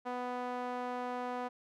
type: tone with band-pass filter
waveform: sawtooth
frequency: 247.9 Hz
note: B3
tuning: 7 cents sharp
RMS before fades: -38 dBFS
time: 0.05-1.49 s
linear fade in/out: 20 ms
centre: 820 Hz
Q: 1.4
effects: none